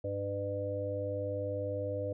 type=harmonic tone; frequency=100 Hz; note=G2; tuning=35 cents sharp; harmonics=1 / 3 / 5 / 6; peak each=-38 / -43 / -36 / -38 dBFS; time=0.04-2.13 s; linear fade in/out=5 ms; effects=none